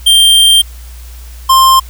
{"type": "tone pair in turn", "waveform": "square", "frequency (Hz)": [3171, 1053.3], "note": ["G7", "C6"], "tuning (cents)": [19, 11], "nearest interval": "octave + perfect fifth", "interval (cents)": 1908, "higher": "first", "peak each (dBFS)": -4, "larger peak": "neither", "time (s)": [[0.06, 0.62], [1.49, 1.8]], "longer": "first", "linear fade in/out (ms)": 10, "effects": ["added 60 Hz sine -27 dBFS peak until 1.89 s", "white hiss -39 dBFS RMS until 1.89 s"]}